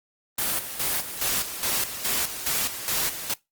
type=noise with tremolo; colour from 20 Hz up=white; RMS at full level=-25 dBFS; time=0.38-3.34 s; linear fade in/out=5 ms; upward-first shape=square; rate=2.4 Hz; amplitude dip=65%; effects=noise-tail reverb RT60 0.2 s tail -23 dB re dry + Opus 24 kbps